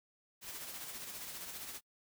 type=noise with tremolo; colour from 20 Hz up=white; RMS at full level=-44 dBFS; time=0.41-1.81 s; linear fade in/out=50 ms; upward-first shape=sine; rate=15 Hz; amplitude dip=40%; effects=noise-tail reverb RT60 0.1 s tail -26 dB re dry